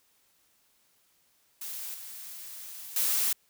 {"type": "noise with level steps", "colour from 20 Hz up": "blue", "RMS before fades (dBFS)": [-38, -43, -27], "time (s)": [1.61, 3.33], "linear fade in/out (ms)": 5, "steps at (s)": [1.94, 2.96], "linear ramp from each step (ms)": 2, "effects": ["white hiss -68 dBFS RMS until 3.49 s"]}